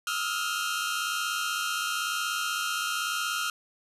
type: tone cluster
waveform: sawtooth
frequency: 1251 / 1312 / 1408 / 3145 Hz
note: D#6 / E6 / F6 / G7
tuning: +9 / -9 / +14 / +5 cents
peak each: -33 / -31 / -27 / -33 dBFS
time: 0.07-3.5 s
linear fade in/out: 2 ms
effects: resampled to 32000 Hz + 9-bit